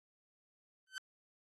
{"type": "tone with exponential growth", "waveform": "sawtooth", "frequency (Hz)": 1533, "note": "G6", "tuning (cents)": -39, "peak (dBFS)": -33, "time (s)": [0.87, 0.98], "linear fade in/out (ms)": 1, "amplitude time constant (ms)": 22, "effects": ["low-pass 8000 Hz 12 dB/octave", "AAC 32 kbps"]}